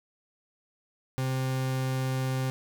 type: tone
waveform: 40% pulse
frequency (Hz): 130.81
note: C3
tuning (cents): 0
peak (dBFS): -26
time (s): 1.18-2.5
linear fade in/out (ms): 0
effects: none